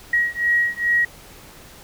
sine beating tone pair, 1900 / 1902.4 Hz, A#6 / A#6, +33 / +35 cents, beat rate 2.4 Hz, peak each -20 / -20 dBFS, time 0.13-1.05 s, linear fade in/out 5 ms, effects pink hiss -44 dBFS RMS until 1.83 s

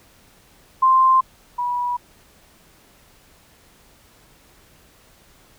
sine tone pair in turn, 1046.5 / 975.3 Hz, C6 / B5, 0 / -22 cents, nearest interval minor second, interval 122 cents, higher first, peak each -11 / -20 dBFS, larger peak first, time 0.82-1.21 / 1.58-1.97 s, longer neither, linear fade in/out 10 ms, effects pink hiss -53 dBFS RMS until 5.58 s

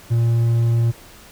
triangle tone, 116.54 Hz, A#2, in tune, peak -12 dBFS, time 0.1-0.92 s, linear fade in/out 20 ms, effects pink hiss -44 dBFS RMS until 1.31 s

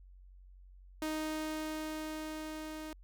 sawtooth tone with level ramp, 311.1 Hz, D#4, in tune, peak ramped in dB -30 to -38 dBFS, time 1.02-2.93 s, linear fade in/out 2 ms, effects added 46 Hz sine -53 dBFS peak until 3.03 s

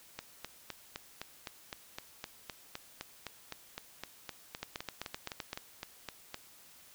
two click trains, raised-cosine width 0.2 ms, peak -20 / -22 dBFS, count 8 / 25, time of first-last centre 4.63-5.531 / 0.19-6.344 s, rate 7.77 / 3.9 Hz, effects white hiss -58 dBFS RMS until 6.94 s

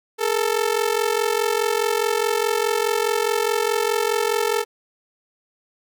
sawtooth ring-modulated tone, 442.2 Hz, A4, 9 cents sharp, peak -12 dBFS, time 0.18-4.65 s, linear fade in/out 50 ms, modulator 22.4 Hz, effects none

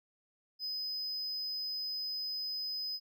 triangle tone, 5030 Hz, D#8, 18 cents sharp, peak -34 dBFS, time 0.59-3 s, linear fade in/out 50 ms, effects none

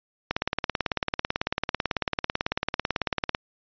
click train, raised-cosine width 0.3 ms, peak -8 dBFS, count 56, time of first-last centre 0.31-3.349 s, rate 18.1 Hz, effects resampled to 11025 Hz

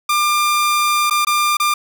sawtooth tone with dropouts, 1196 Hz, D6, 31 cents sharp, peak -10 dBFS, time 0.09-1.74 s, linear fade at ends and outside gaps 5 ms, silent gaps 1.099-1.108 / 1.249-1.269 / 1.57-1.599 s, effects none

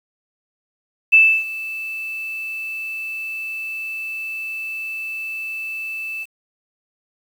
sine tone with ADSR envelope, 2637 Hz, E7, in tune, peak -6 dBFS, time 1.12-6.26 s, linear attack 18 ms, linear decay 300 ms, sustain -19 dB, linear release 37 ms, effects 7-bit

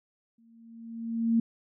sine tone with exponential growth, 229.1 Hz, A#3, 30 cents flat, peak -19 dBFS, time 0.38-1.4 s, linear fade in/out 5 ms, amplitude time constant 220 ms, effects none

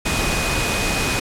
sine tone in noise, 2493 Hz, D#7, 3 cents sharp, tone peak -26 dBFS, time 0.05-1.2 s, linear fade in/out 10 ms, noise pink, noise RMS -21 dBFS, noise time 0.05-1.2 s, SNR -8 dB, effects low-pass 10000 Hz 12 dB/octave

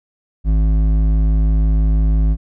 sine tone with hard clipping, 53 Hz, G#1, 36 cents sharp, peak -13 dBFS, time 0.44-2.37 s, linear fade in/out 50 ms, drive 9 dB, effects none

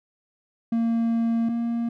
triangle tone pair in turn, 230 / 233.6 Hz, A#3 / A#3, -23 / +4 cents, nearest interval unison, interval 27 cents, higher second, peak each -18 / -21 dBFS, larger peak first, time 0.72-1.49 / 1.49-1.89 s, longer first, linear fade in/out 5 ms, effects none

